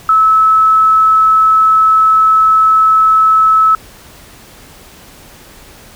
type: tone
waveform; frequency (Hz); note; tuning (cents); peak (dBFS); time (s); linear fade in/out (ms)
sine; 1300; E6; -24; -5; 0.09-3.75; 2
effects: pink hiss -38 dBFS RMS until 5.95 s